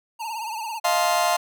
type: tone with vibrato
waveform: square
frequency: 893 Hz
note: A5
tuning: 25 cents sharp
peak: -29 dBFS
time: 0.19-0.8 s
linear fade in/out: 20 ms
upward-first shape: triangle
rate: 18 Hz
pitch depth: 110 cents each way
type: chord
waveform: 40% pulse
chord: F dominant seventh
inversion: third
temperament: just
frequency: 628.6 / 698.5 / 873.1 / 1047.7 Hz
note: Eb5 / F5 / A5 / C6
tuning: +18 / 0 / -14 / +2 cents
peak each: -26 / -21 / -27 / -24 dBFS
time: 0.84-1.37 s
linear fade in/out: 10 ms
effects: none